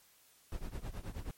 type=noise with tremolo; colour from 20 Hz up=brown; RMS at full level=-37 dBFS; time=0.52-1.31 s; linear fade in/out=0 ms; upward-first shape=triangle; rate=9.4 Hz; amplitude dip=95%; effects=white hiss -65 dBFS RMS until 1.37 s + MP3 64 kbps